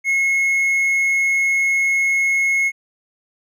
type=tone; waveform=triangle; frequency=2172 Hz; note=C#7; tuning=36 cents flat; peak=-13 dBFS; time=0.04-2.72 s; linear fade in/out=50 ms; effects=none